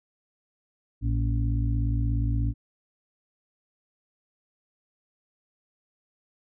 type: harmonic tone with a mistuned harmonic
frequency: 56.9 Hz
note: A#1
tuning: 41 cents flat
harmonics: 1 / 2 / 4 / 5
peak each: -25 / -26 / -38 / -35 dBFS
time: 1.01-2.54 s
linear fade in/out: 50 ms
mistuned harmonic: 4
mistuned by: +61 cents
effects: none